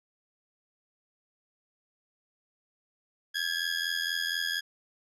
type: ring-modulated tone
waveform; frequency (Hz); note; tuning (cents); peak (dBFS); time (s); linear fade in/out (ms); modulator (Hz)
20% pulse; 1661.2; G#6; 0; -21; 3.34-4.61; 20; 42.1
effects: low-pass 10000 Hz 12 dB/octave